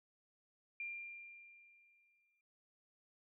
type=tone with exponential decay; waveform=sine; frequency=2388 Hz; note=D7; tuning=28 cents sharp; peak=-40 dBFS; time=0.8-2.41 s; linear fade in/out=2 ms; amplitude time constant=350 ms; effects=none